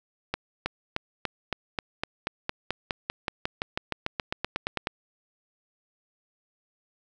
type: accelerating click train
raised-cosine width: 0.3 ms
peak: -11 dBFS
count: 25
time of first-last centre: 0.34-4.871 s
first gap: 320 ms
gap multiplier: 0.95
effects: none